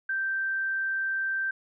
sine tone, 1565 Hz, G6, 3 cents flat, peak -26 dBFS, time 0.09-1.51 s, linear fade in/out 5 ms, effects none

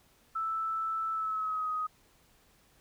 sine tone with pitch glide, 1318.5 to 1254.6 Hz, E6 to D#6, 0 to +14 cents, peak -30 dBFS, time 0.35-1.87 s, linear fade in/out 10 ms, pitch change -86 cents, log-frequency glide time 1.12-1.7 s, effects pink hiss -65 dBFS RMS until 2.8 s

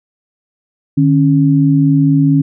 sine tone pair together, 151.3 / 275.7 Hz, D#3 / C#4, -48 / -9 cents, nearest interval minor seventh, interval 1039 cents, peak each -10 dBFS, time 0.97-2.42 s, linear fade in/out 10 ms, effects none

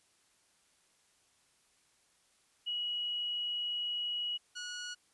sine / 15% pulse tone pair in turn, 2913 / 1456.5 Hz, F#7 / F#6, -28 / -28 cents, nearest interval octave, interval 1200 cents, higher first, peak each -33 / -33 dBFS, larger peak neither, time 2.66-4.38 / 4.55-4.95 s, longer first, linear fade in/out 20 ms, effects white hiss -70 dBFS RMS until 5.13 s + resampled to 24000 Hz

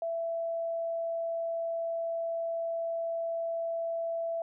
sine tone, 666 Hz, E5, 18 cents sharp, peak -30 dBFS, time 0.02-4.42 s, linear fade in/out 2 ms, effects none

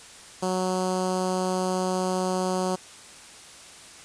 10% pulse tone with notch filter, 184.8 Hz, F#3, 2 cents flat, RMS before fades -26 dBFS, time 0.42-2.76 s, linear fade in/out 10 ms, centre 2300 Hz, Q 0.62, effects white hiss -46 dBFS RMS until 4.04 s + resampled to 22050 Hz

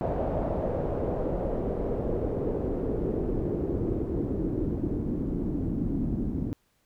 pink noise with low-pass filter sweep, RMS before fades -29 dBFS, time 0.01-6.53 s, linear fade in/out 0 ms, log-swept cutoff 640 to 250 Hz, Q 2.7, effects pink hiss -70 dBFS RMS until 6.85 s

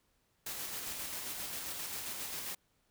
white noise with tremolo, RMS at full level -40 dBFS, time 0.46-2.55 s, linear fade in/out 5 ms, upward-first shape square, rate 7.5 Hz, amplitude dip 25%, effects pink hiss -75 dBFS RMS until 2.9 s

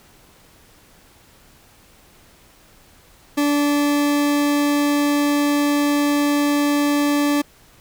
40% pulse tone, 290 Hz, D4, 22 cents flat, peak -15 dBFS, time 3.37-7.42 s, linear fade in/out 10 ms, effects pink hiss -51 dBFS RMS until 7.8 s

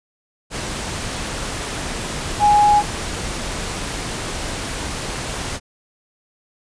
sine tone in noise, 830.6 Hz, G#5, in tune, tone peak -10 dBFS, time 2.39-2.83 s, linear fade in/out 50 ms, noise pink, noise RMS -26 dBFS, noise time 0.5-5.6 s, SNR +13 dB, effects resampled to 22050 Hz

